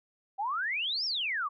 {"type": "exponential two-way sweep", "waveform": "sine", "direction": "up then down", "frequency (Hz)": [755, 5600, 1085], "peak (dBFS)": -29, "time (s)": [0.38, 1.49], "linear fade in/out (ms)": 20, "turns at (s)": 1.05, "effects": []}